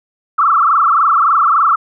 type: tone with frequency modulation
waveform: sine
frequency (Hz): 1240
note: D#6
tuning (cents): -6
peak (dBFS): -8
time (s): 0.38-1.76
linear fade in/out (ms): 10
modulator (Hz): 23.5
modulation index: 5.4
effects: none